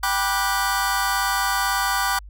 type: chord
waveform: sawtooth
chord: G major seventh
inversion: none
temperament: just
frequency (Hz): 784 / 980 / 1176 / 1470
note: G5 / B5 / D6 / F#6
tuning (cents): 0 / -14 / +2 / -12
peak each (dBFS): -21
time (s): 0.03-2.19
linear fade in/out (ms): 5
effects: added 50 Hz sine -37 dBFS peak until 2.29 s + MP3 96 kbps